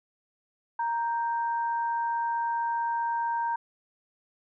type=tone pair together; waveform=sine; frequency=932.3 / 1567.9 Hz; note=A#5 / G6; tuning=0 / 0 cents; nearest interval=major sixth; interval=900 cents; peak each=-26 / -37 dBFS; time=0.79-3.56 s; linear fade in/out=5 ms; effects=none